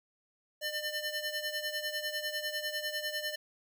15% pulse ring-modulated tone, 1200 Hz, D6, 37 cents sharp, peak -25 dBFS, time 0.61-3.36 s, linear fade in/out 10 ms, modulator 595 Hz, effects none

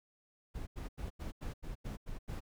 brown noise bursts, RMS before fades -41 dBFS, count 9, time 0.54-2.406 s, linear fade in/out 20 ms, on 130 ms, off 87 ms, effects none

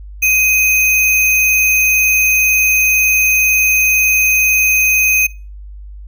sine tone with sample-and-hold, 2509 Hz, D#7, 14 cents sharp, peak -9 dBFS, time 0.22-5.27 s, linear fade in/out 10 ms, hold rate 8820 Hz, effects noise-tail reverb RT60 0.3 s tail -21 dB re dry + added 50 Hz sine -29 dBFS peak until 6.07 s

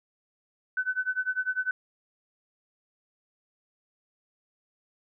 sine tone with tremolo, 1510 Hz, F#6, 35 cents sharp, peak -23 dBFS, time 0.77-1.71 s, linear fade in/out 2 ms, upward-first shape sine, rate 10 Hz, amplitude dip 95%, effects none

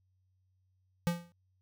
square tone with exponential decay, 172.3 Hz, F3, 23 cents flat, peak -25 dBFS, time 1.07-1.32 s, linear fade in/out 0 ms, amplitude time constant 53 ms, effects added 93 Hz sine -70 dBFS peak until 1.61 s

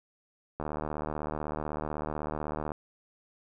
click train, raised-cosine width 1 ms, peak -20 dBFS, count 162, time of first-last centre 0.6-2.718 s, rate 76 Hz, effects none

